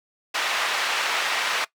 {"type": "band-pass noise", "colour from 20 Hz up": "white", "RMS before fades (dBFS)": -25, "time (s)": [0.34, 1.65], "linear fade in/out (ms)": 10, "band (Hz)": [740, 2800], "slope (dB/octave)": 12, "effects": ["noise-tail reverb RT60 0.1 s tail -19 dB re dry"]}